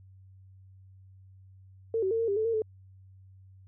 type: tone with pitch steps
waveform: sine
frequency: 452.8 / 379.8 / 452.8 / 457.9 / 399.8 / 437.3 / 458 / 435.5 Hz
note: A4 / F#4 / A4 / A#4 / G4 / A4 / A#4 / A4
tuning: +50 / +45 / +50 / -31 / +34 / -11 / -31 / -18 cents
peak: -25 dBFS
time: 1.94-2.62 s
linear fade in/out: 2 ms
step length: 85 ms
effects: added 95 Hz sine -51 dBFS peak until 3.67 s